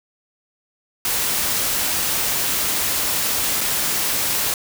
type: noise with dropouts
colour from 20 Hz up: white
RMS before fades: -21 dBFS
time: 1.05-4.54 s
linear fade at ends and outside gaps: 1 ms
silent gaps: 3.608-3.612 s
effects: none